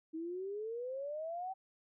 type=exponential sweep; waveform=sine; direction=up; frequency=314.3 to 775 Hz; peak=-38 dBFS; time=0.13-1.54 s; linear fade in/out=20 ms; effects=none